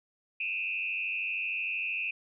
sine tone with frequency modulation, 2574 Hz, E7, 42 cents flat, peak -30 dBFS, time 0.4-2.11 s, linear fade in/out 5 ms, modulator 93 Hz, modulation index 1.6, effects none

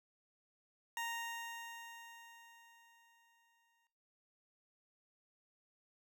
20% pulse tone with exponential decay, 930 Hz, A#5, 4 cents flat, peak -33 dBFS, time 0.97-3.87 s, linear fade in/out 1 ms, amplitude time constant 630 ms, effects noise-tail reverb RT60 1.0 s tail -19 dB re dry

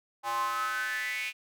square tone with high-pass filter sweep, 116.54 Hz, A#2, in tune, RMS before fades -32 dBFS, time 0.23-1.33 s, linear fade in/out 50 ms, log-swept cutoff 880 to 2500 Hz, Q 7.8, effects none

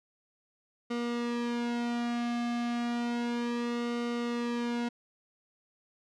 sawtooth tone with flanger, 238.3 Hz, A#3, 38 cents sharp, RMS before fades -32 dBFS, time 0.9-4.89 s, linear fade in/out 10 ms, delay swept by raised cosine 1.2 to 2.07 ms, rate 0.32 Hz, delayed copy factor -0.85, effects low-pass 5000 Hz 12 dB/octave

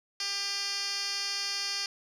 10% pulse tone with band-pass filter, 398.6 Hz, G4, 29 cents sharp, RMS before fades -33 dBFS, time 0.2-1.86 s, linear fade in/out 2 ms, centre 4500 Hz, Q 8.1, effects none

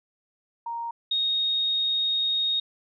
sine tone pair in turn, 932.3 / 3729 Hz, A#5 / A#7, 0 / 0 cents, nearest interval 2 octaves, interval 2400 cents, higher second, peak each -29 / -22 dBFS, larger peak second, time 0.66-0.91 / 1.11-2.6 s, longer second, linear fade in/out 5 ms, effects none

